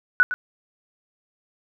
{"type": "tone with echo", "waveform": "sine", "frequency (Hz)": 1480, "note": "F#6", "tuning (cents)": 0, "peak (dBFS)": -11, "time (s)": [0.2, 0.23], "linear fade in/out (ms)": 0, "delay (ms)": 110, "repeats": 1, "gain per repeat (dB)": -12, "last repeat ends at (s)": 0.34, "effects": []}